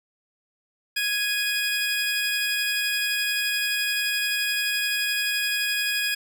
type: tone pair together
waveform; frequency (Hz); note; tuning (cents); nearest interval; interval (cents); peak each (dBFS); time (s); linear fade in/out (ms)
25% pulse; 1661.2 / 2486; G#6 / D#7; 0 / -2; perfect fifth; 698; -22; 0.96-6.15; 10
effects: none